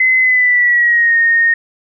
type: tone with pitch glide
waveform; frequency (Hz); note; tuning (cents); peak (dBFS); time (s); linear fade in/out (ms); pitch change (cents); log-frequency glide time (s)
sine; 2041 to 1850.1; C7 to A#6; -44 to -14; -8; 0-1.54; 5; -170; 0.2-1.16
effects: none